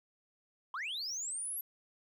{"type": "linear sweep", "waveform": "sine", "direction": "up", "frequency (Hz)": [984, 11770], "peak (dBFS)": -34, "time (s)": [0.74, 1.61], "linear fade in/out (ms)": 2, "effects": ["tanh soft clip ceiling -35 dBFS", "12-bit"]}